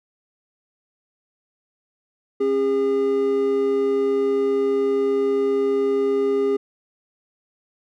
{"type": "tone pair together", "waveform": "triangle", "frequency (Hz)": [271, 406], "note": ["C#4", "G#4"], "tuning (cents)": [-39, -39], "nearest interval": "perfect fifth", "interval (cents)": 700, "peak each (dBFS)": [-24, -16], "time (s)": [2.4, 6.57], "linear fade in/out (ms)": 10, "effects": []}